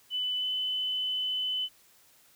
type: tone with pitch glide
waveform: sine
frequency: 2997 to 3018 Hz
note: F#7 to F#7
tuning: +22 to +34 cents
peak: -28 dBFS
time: 0.1-1.69 s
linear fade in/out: 50 ms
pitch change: +12 cents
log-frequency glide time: 0.38-0.45 s
effects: white hiss -61 dBFS RMS until 2.35 s